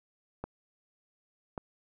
clicks, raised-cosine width 1 ms, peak -22 dBFS, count 2, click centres 0.44 / 1.578 s, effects none

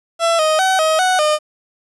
30% pulse tone with pitch steps, 670 / 624 / 757 / 632 / 741 / 608 Hz, E5 / D#5 / F#5 / D#5 / F#5 / D#5, +28 / +5 / +39 / +27 / +2 / -40 cents, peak -10 dBFS, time 0.19-1.39 s, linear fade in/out 50 ms, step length 200 ms, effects resampled to 24000 Hz + 8-bit

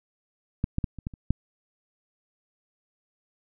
clicks, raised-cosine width 5 ms, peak -12 / -12 / -13 / -26 / -18 / -30 / -9 dBFS, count 7, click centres 0.641 / 0.784 / 0.842 / 0.987 / 1.069 / 1.138 / 1.306 s, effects none

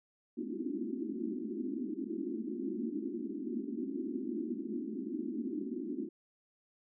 pink band-pass noise, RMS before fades -38 dBFS, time 0.37-6.09 s, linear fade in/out 10 ms, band 210 to 370 Hz, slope 96 dB/octave, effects none

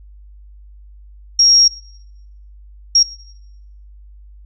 sine tone bursts at uneven times, 5590 Hz, F8, 1 cent sharp, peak -7 dBFS, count 2, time 1.39-1.68 / 2.95-3.03 s, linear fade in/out 5 ms, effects noise-tail reverb RT60 0.9 s tail -20 dB re dry + added 50 Hz sine -38 dBFS peak until 4.45 s

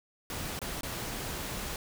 pink noise with dropouts, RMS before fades -37 dBFS, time 0.3-1.76 s, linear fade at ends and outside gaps 1 ms, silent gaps 0.591-0.616 / 0.809-0.832 s, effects none

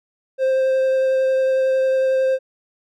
triangle tone with vibrato, 526 Hz, C5, 9 cents sharp, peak -13 dBFS, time 0.38-2.39 s, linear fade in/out 50 ms, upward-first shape triangle, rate 11 Hz, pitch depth 10 cents each way, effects none

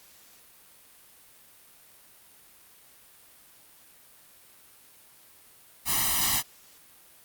white noise with comb filter, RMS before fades -25 dBFS, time 5.85-6.43 s, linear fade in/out 50 ms, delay 1 ms, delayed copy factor +0.95, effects white hiss -55 dBFS RMS until 7.24 s + Opus 48 kbps

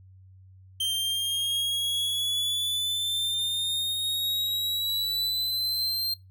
45% pulse exponential sweep, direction up, 3136 to 4180 Hz, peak -25 dBFS, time 0.8-6.14 s, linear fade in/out 5 ms, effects noise-tail reverb RT60 0.2 s tail -19 dB re dry + added 94 Hz sine -49 dBFS peak until 6.3 s

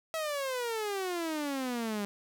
sawtooth exponential sweep, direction down, 653 to 200 Hz, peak -28 dBFS, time 0.14-2.05 s, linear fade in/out 0 ms, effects none

